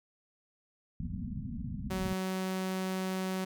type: low-pass noise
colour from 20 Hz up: white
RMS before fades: -38 dBFS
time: 1-2.13 s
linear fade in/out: 0 ms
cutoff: 250 Hz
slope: 96 dB/octave
type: tone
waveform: sawtooth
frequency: 187.7 Hz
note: F#3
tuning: 25 cents sharp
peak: -28 dBFS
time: 1.9-3.45 s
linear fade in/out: 10 ms
effects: none